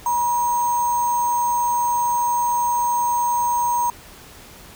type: tone with sample-and-hold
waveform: sine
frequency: 960 Hz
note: B5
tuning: 49 cents flat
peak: -17 dBFS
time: 0.06-3.9 s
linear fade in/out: 2 ms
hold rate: 7350 Hz
effects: pink hiss -43 dBFS RMS until 4.75 s